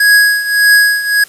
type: tone with tremolo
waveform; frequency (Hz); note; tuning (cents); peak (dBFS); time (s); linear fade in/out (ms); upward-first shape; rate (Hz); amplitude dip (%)
square; 1661.2; G#6; 0; -4; 0-1.24; 5; triangle; 1.7; 80
effects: white hiss -39 dBFS RMS until 1.28 s + resampled to 32000 Hz